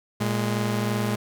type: tone pair together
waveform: sawtooth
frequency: 115.1 / 207.2 Hz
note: A#2 / G#3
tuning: -22 / -4 cents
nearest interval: minor seventh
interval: 1018 cents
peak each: -22 dBFS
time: 0.2-1.16 s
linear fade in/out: 10 ms
effects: none